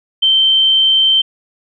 sine tone, 3115 Hz, G7, 12 cents flat, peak -8 dBFS, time 0.22-1.22 s, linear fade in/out 10 ms, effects none

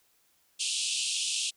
pink band-pass noise, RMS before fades -31 dBFS, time 0.59-1.51 s, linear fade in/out 20 ms, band 2600 to 9700 Hz, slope 96 dB/octave, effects white hiss -68 dBFS RMS until 1.56 s

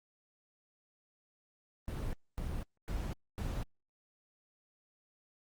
brown noise bursts, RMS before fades -37 dBFS, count 4, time 1.88-3.63 s, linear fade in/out 0 ms, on 250 ms, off 250 ms, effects Opus 24 kbps

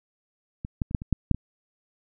clicks, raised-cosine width 5 ms, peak -20 / -13 / -24 / -9 / -22 / -9 / -6 / -18 dBFS, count 8, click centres 0.649 / 0.818 / 0.911 / 0.948 / 1.019 / 1.127 / 1.313 / 1.346 s, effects none

